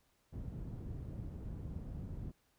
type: low-pass noise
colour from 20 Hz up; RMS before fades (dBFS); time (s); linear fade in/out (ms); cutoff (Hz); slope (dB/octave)
white; -44; 0.32-2.32; 20; 130; 12
effects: pink hiss -75 dBFS RMS until 2.58 s